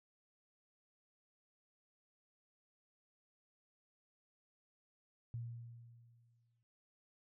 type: tone with exponential decay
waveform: sine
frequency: 117.5 Hz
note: A#2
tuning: 14 cents sharp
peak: -39 dBFS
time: 5.34-6.63 s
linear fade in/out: 0 ms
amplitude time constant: 280 ms
effects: none